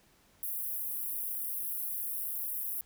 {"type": "high-pass noise", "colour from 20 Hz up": "pink", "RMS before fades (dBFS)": -36, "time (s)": [0.43, 2.81], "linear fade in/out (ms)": 0, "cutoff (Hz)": 11000, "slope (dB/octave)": 48, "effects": ["pink hiss -65 dBFS RMS until 2.85 s"]}